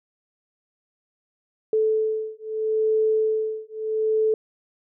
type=beating tone pair; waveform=sine; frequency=436.2 / 436.97 Hz; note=A4 / A4; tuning=-15 / -12 cents; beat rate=0.77 Hz; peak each=-23 dBFS; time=1.73-4.34 s; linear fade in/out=2 ms; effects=none